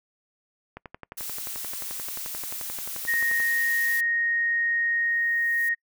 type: click train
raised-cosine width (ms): 0.5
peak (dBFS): -23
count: 31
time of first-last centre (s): 0.77-3.402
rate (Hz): 11.4
type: noise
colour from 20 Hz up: blue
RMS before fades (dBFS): -34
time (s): 1.17-4.01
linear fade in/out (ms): 10
type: tone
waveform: sine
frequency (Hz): 1864.7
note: A#6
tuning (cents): 0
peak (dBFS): -22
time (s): 3.07-5.75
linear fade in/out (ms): 20
type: noise with exponential growth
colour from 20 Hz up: violet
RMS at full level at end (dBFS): -38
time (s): 4.77-5.69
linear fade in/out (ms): 5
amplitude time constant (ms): 200
effects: noise-tail reverb RT60 0.1 s tail -26 dB re dry